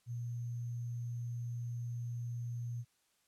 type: tone with sample-and-hold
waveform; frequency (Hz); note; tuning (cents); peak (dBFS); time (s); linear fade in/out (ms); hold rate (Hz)
sine; 119; A#2; +36; -37; 0.06-2.85; 50; 6300
effects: white hiss -75 dBFS RMS until 3.27 s + low-pass 11000 Hz 12 dB/octave